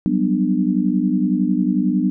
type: chord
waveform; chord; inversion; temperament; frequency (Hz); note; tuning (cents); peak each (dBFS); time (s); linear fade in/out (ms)
sine; G major seventh; third; equal with one note detuned; 185 / 196 / 246.9 / 299.1; F#3 / G3 / B3 / D4; 0 / 0 / 0 / +32; -21 / -21 / -20 / -21; 0.06-2.1; 0
effects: none